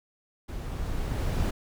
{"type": "noise with level ramp", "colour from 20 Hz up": "brown", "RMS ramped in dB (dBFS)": [-36, -25], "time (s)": [0.48, 1.51], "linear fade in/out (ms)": 10, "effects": []}